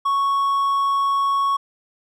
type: tone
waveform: triangle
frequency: 1108.7 Hz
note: C#6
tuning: in tune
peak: -15 dBFS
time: 0.05-1.57 s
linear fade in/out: 10 ms
effects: none